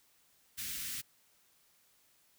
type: band-stop noise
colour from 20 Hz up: white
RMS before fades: -40 dBFS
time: 0.57-1.02 s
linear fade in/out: 20 ms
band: 260 to 1600 Hz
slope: 24 dB/octave
effects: white hiss -69 dBFS RMS until 2.38 s